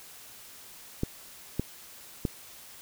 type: clicks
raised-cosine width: 3 ms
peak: -14 dBFS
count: 3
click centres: 1.034 / 1.596 / 2.252 s
effects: white hiss -49 dBFS RMS until 2.81 s